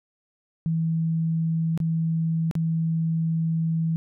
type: tone with dropouts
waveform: sine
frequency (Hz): 162.9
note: E3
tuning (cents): -20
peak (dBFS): -21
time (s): 0.66-3.96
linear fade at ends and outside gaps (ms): 0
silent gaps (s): 1.776-1.802 / 2.512-2.553
effects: none